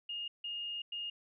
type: tone bursts at uneven times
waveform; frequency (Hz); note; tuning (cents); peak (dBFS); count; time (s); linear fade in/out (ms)
sine; 2842; F7; +30; -37; 3; 0.09-0.28 / 0.44-0.82 / 0.92-1.1; 5
effects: none

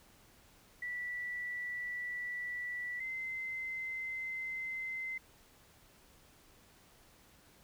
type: tone pair in turn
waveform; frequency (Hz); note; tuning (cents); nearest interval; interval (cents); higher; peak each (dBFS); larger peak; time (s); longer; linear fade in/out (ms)
sine; 1960 / 2066; B6 / C7; -14 / -22; minor second; 92; second; -37 / -37; neither; 0.82-3 / 3-5.18; neither; 5
effects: pink hiss -63 dBFS RMS until 7.63 s

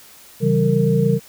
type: tone cluster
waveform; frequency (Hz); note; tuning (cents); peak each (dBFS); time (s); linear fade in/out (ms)
sine; 135.1 / 162.2 / 192.2 / 457.8; C#3 / E3 / G3 / A#4; -44 / -28 / -34 / -31; -19; 0.4-1.2; 50
effects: white hiss -45 dBFS RMS until 1.28 s

